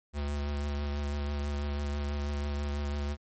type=tone with vibrato; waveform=square; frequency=72.3 Hz; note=D2; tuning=27 cents flat; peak=-31 dBFS; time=0.13-3.17 s; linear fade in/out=50 ms; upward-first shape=triangle; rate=6.1 Hz; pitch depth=22 cents each way; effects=MP3 32 kbps